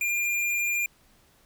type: tone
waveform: square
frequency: 2402 Hz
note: D7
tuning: 38 cents sharp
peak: -25 dBFS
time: 0.01-0.86 s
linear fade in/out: 2 ms
effects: pink hiss -61 dBFS RMS until 1.45 s